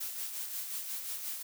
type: noise with tremolo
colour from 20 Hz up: blue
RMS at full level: -37 dBFS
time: 0-1.43 s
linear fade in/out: 10 ms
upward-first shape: sine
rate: 5.6 Hz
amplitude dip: 45%
effects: none

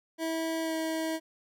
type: tone with pitch glide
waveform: 25% pulse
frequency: 324.9 to 321 Hz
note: E4 to E4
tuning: -25 to -46 cents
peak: -26 dBFS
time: 0.18-1.2 s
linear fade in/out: 50 ms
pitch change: -21 cents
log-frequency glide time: 0.62-0.74 s
effects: none

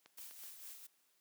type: click train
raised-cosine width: 0.2 ms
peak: -39 dBFS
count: 4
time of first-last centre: 0.06-0.436 s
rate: 7.98 Hz
type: noise with tremolo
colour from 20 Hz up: blue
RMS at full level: -50 dBFS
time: 0.17-0.87 s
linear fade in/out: 10 ms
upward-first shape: sine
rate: 4.4 Hz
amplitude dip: 50%
effects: white hiss -75 dBFS RMS until 1.2 s + high-pass 200 Hz 12 dB/octave

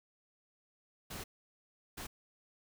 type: noise bursts at uneven times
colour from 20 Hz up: pink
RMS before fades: -44 dBFS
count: 2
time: 1.1-1.24 / 1.97-2.07 s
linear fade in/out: 10 ms
effects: none

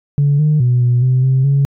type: tone with pitch steps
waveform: sine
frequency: 143.2 / 151.7 / 123.5 / 122.2 / 128.2 / 131.7 / 139.4 Hz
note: D3 / D#3 / B2 / B2 / C3 / C3 / C#3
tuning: -43 / -44 / 0 / -18 / -35 / +12 / +10 cents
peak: -8 dBFS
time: 0.18-1.65 s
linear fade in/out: 0 ms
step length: 210 ms
effects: tanh soft clip ceiling -6 dBFS

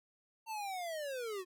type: linear sweep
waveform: square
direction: down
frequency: 908 to 353.3 Hz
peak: -39 dBFS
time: 0.46-1.45 s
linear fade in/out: 50 ms
effects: none

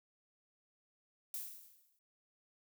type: noise with exponential decay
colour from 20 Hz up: violet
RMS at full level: -40 dBFS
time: 1.34-1.99 s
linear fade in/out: 1 ms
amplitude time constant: 140 ms
effects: none

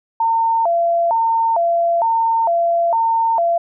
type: tone with vibrato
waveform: sine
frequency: 787 Hz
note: G5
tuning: 7 cents sharp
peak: -13 dBFS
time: 0.2-3.58 s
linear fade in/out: 5 ms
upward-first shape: square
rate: 1.1 Hz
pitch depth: 250 cents each way
effects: none

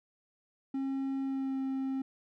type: tone with pitch glide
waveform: triangle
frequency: 270 to 266.7 Hz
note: C#4 to C4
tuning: -45 to +33 cents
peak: -29 dBFS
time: 0.74-2.02 s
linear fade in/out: 5 ms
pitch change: -22 cents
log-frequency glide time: 1.22-1.59 s
effects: none

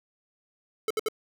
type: tone bursts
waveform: square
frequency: 435.6 Hz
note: A4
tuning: 17 cents flat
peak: -25 dBFS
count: 3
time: 0.88-1.085 s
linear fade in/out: 2 ms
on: 25 ms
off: 65 ms
effects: none

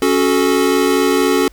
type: chord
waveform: square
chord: F# minor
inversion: second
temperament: equal with one note detuned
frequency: 277.2 / 370 / 434.2 Hz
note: C#4 / F#4 / A4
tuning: 0 / 0 / -23 cents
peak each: -17 dBFS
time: 0.02-1.48 s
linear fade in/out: 2 ms
effects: added 50 Hz sine -42 dBFS peak until 1.52 s + pink hiss -51 dBFS RMS until 1.52 s

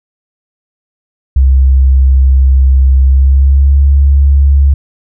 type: tone with pitch glide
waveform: sine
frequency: 66.2 to 69.69 Hz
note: C2 to C#2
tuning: +21 to +10 cents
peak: -3 dBFS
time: 1.36-4.74 s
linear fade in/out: 5 ms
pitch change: +89 cents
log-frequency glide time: 3.03-3.78 s
effects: none

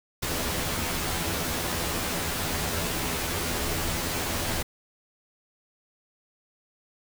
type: noise with comb filter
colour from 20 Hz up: pink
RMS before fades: -29 dBFS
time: 0.22-4.63 s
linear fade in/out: 10 ms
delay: 12 ms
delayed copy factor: +0.8
effects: none

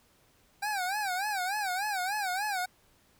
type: tone with vibrato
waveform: 25% pulse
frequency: 784 Hz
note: G5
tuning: in tune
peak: -26 dBFS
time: 0.62-2.66 s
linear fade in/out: 10 ms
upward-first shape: sine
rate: 3.4 Hz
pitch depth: 150 cents each way
effects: pink hiss -65 dBFS RMS until 3.19 s

